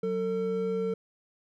triangle tone pair together, 186.3 / 450.2 Hz, F#3 / A4, +12 / +40 cents, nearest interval octave + minor third, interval 1528 cents, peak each -31 / -26 dBFS, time 0.03-0.94 s, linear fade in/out 5 ms, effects none

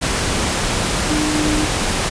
sine tone in noise, 303.4 Hz, D#4, 44 cents flat, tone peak -18 dBFS, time 1.09-1.66 s, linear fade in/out 20 ms, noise pink, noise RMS -19 dBFS, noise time 0.01-2.1 s, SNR -2 dB, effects resampled to 22050 Hz

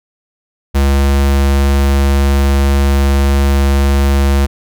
square tone, 69.3 Hz, C#2, in tune, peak -9 dBFS, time 0.74-4.47 s, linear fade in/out 20 ms, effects none

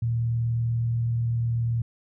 sine tone with frequency modulation, 116.54 Hz, A#2, in tune, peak -22 dBFS, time 0.02-1.82 s, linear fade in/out 5 ms, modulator 40.5 Hz, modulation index 0.22, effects none

